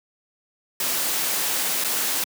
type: noise with dropouts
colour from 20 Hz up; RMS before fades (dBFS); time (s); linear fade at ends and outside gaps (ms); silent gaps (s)
white; -24; 0.8-2.24; 2; 1.84-1.845
effects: high-pass 200 Hz 12 dB/octave